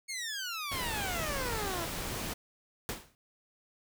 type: exponential sweep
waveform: 15% pulse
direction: down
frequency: 2217 to 321.7 Hz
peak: -29 dBFS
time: 0.08-1.86 s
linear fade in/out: 20 ms
type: noise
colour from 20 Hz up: pink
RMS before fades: -37 dBFS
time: 0.71-2.34 s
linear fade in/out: 10 ms
type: noise with exponential decay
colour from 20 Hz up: pink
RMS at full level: -33 dBFS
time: 2.89-3.15 s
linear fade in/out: 0 ms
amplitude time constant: 55 ms
effects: none